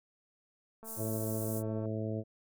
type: click train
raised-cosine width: 1 ms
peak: -38 dBFS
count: 230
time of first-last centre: 0.83-1.857 s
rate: 223 Hz
type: high-pass noise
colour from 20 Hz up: pink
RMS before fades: -43 dBFS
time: 0.84-1.63 s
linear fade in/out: 50 ms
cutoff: 8300 Hz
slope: 24 dB/octave
type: harmonic tone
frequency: 109.1 Hz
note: A2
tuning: 14 cents flat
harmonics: 1 / 2 / 3 / 4 / 5 / 6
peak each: -36 / -39 / -41 / -42 / -43 / -44 dBFS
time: 0.96-2.24 s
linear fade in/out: 50 ms
effects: none